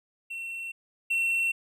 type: tone pair in turn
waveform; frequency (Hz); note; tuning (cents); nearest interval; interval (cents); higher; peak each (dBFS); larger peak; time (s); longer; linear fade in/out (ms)
triangle; 2712 / 2712; E7 / E7; +49 / +49; unison; 0; neither; -32 / -22; second; 0.3-0.72 / 1.1-1.52; neither; 10
effects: none